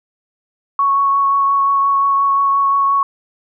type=tone with vibrato; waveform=sine; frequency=1108.7 Hz; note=C#6; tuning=in tune; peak=-11 dBFS; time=0.79-3.03 s; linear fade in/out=2 ms; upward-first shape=triangle; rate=5.7 Hz; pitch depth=13 cents each way; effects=none

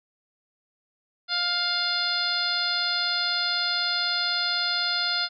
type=harmonic tone; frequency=704 Hz; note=F5; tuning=14 cents sharp; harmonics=1 / 2 / 3 / 4 / 5 / 6 / 7; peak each=-36 / -29 / -36 / -38 / -30 / -28 / -30 dBFS; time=1.28-5.29 s; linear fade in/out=50 ms; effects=none

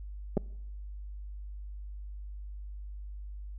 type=clicks; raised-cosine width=2 ms; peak=-15 dBFS; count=2; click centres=0.37 / 0.375 s; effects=noise-tail reverb RT60 0.9 s tail -25 dB re dry + added 50 Hz sine -39 dBFS peak until 3.58 s

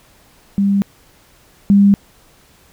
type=tone pair in turn; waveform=sine; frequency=198.9 / 200.2 Hz; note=G3 / G3; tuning=+25 / +37 cents; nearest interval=unison; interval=12 cents; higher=second; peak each=-11 / -6 dBFS; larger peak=second; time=0.58-0.82 / 1.7-1.94 s; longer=neither; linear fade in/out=0 ms; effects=pink hiss -50 dBFS RMS until 2.72 s

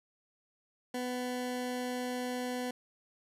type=tone; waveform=20% pulse; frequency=249.2 Hz; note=B3; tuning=16 cents sharp; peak=-29 dBFS; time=0.94-2.71 s; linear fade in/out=5 ms; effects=resampled to 32000 Hz

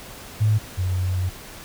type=tone pair in turn; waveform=sine; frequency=107.1 / 91.88 Hz; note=A2 / F#2; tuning=-46 / -12 cents; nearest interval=minor third; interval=266 cents; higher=first; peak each=-15 / -20 dBFS; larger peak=first; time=0.4-0.59 / 0.77-1.3 s; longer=second; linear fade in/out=20 ms; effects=pink hiss -40 dBFS RMS until 1.64 s

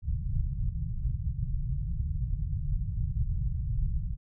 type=low-pass noise; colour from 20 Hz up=pink; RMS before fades=-30 dBFS; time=0.02-4.17 s; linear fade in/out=50 ms; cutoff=150 Hz; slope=48 dB/octave; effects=none

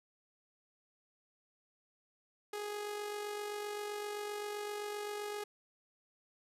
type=tone with amplitude modulation; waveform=sawtooth; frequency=415.3 Hz; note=G#4; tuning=in tune; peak=-33 dBFS; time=2.53-5.44 s; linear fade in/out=5 ms; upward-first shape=sine; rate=47.7 Hz; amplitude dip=40%; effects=resampled to 32000 Hz + 12-bit

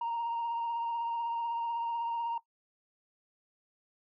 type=tone with vibrato; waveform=sine; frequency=932.3 Hz; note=A#5; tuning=in tune; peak=-29 dBFS; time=0.01-2.38 s; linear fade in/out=5 ms; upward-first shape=sine; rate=16 Hz; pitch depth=22 cents each way; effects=noise-tail reverb RT60 0.1 s tail -17 dB re dry + tanh soft clip ceiling -29 dBFS

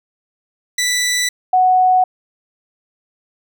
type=tone pair in turn; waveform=15% pulse / sine; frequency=1975.5 / 740 Hz; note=B6 / F#5; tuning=0 / 0 cents; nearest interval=octave + perfect fourth; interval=1700 cents; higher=first; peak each=-9 dBFS; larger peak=neither; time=0.78-1.29 / 1.53-2.04 s; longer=neither; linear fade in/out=5 ms; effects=none

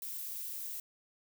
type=noise; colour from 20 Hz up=violet; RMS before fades=-41 dBFS; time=0.02-0.8 s; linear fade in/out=2 ms; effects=none

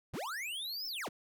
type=linear two-way sweep; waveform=square; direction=up then down; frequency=44.05 to 5400 to 44.05 Hz; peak=-38 dBFS; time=0.13-1.09 s; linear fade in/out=10 ms; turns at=0.87 s; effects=none

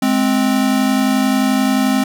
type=tone pair together; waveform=square; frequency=210.2 / 261.6 Hz; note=G#3 / C4; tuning=+21 / 0 cents; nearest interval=major third; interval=379 cents; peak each=-18 / -15 dBFS; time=0.02-2.04 s; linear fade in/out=5 ms; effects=none

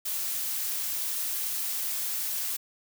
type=noise; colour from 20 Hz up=blue; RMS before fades=-31 dBFS; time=0.05-2.57 s; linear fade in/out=10 ms; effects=none

